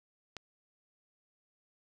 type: click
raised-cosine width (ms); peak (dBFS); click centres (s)
0.2; -24; 0.367
effects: none